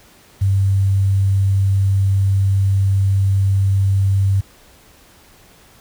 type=tone with quantisation; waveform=sine; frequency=97.5 Hz; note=G2; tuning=9 cents flat; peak=-12 dBFS; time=0.41-4.41 s; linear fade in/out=10 ms; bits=7; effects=pink hiss -48 dBFS RMS until 5.8 s